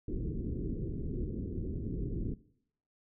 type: low-pass noise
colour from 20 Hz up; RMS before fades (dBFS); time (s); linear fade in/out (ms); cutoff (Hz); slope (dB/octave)
pink; -36; 0.08-2.34; 5; 410; 48
effects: noise-tail reverb RT60 0.7 s tail -20 dB re dry